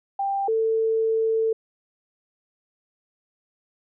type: tone pair in turn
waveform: sine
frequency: 790 / 446.1 Hz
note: G5 / A4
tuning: +13 / +24 cents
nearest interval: minor seventh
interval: 989 cents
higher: first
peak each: -22 / -19 dBFS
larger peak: second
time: 0.19-0.48 / 0.48-1.53 s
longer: second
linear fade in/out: 5 ms
effects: none